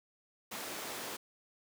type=high-pass noise; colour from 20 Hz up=pink; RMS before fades=-42 dBFS; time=0.51-1.17 s; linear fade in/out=10 ms; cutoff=290 Hz; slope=12 dB/octave; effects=none